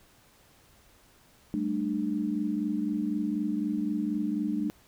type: chord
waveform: sine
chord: G suspended second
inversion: none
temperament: equal with one note detuned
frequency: 196 / 220 / 298.8 Hz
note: G3 / A3 / D4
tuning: 0 / 0 / +30 cents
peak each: -33 / -31 / -30 dBFS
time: 1.54-4.7 s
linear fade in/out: 0 ms
effects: pink hiss -60 dBFS RMS until 4.87 s